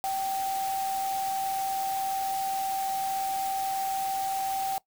sine tone in noise, 775 Hz, G5, 20 cents flat, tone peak -27 dBFS, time 0.04-4.78 s, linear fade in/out 0 ms, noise white, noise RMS -39 dBFS, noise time 0.04-4.78 s, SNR +9 dB, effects noise-tail reverb RT60 0.1 s tail -20 dB re dry

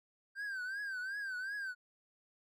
triangle tone with vibrato, 1568 Hz, G6, in tune, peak -36 dBFS, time 0.35-1.75 s, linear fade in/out 50 ms, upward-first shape triangle, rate 2.7 Hz, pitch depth 130 cents each way, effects none

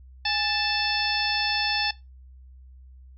harmonic tone with a mistuned harmonic, 880 Hz, A5, in tune, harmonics 1 / 2 / 3 / 4 / 5 / 6, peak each -30 / -30 / -30 / -30 / -30 / -30 dBFS, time 0.25-1.91 s, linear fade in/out 5 ms, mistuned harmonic 1, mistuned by -110 cents, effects noise-tail reverb RT60 0.2 s tail -18 dB re dry + added 64 Hz sine -45 dBFS peak until 3.17 s

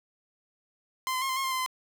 sawtooth tone with pitch steps, 1038 / 1025 / 1073 / 1039 / 1078 / 1053 / 1035 / 1029 Hz, C6 / C6 / C6 / C6 / C#6 / C6 / C6 / C6, -14 / -36 / +43 / -12 / -49 / +11 / -19 / -29 cents, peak -24 dBFS, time 1.07-1.662 s, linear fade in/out 0 ms, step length 74 ms, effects none

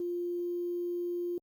sine tone with quantisation, 350 Hz, F4, 4 cents sharp, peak -31 dBFS, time 0-1.38 s, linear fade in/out 2 ms, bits 10, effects Opus 24 kbps

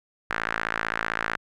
sawtooth tone with band-pass filter, 55.6 Hz, A1, 19 cents sharp, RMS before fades -29 dBFS, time 0.3-1.37 s, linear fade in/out 5 ms, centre 1600 Hz, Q 3, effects none

